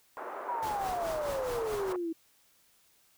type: band-pass noise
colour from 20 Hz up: white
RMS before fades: -40 dBFS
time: 0.17-1.96 s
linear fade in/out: 0 ms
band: 380 to 1200 Hz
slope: 24 dB/octave
type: exponential sweep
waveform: sine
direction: down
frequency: 987.8 to 320.6 Hz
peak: -31 dBFS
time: 0.48-2.13 s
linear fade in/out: 10 ms
type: noise with tremolo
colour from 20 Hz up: pink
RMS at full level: -41 dBFS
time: 0.62-1.93 s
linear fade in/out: 10 ms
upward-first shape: triangle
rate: 4.7 Hz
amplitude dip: 75%
effects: white hiss -66 dBFS RMS until 3.17 s